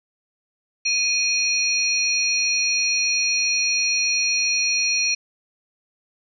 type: tone cluster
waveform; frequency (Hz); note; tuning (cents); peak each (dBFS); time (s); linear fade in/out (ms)
sine; 2478 / 4273 / 5690; D#7 / C8 / F8; -8 / +36 / +31; -21 / -24 / -24; 0.85-5.15; 10
effects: none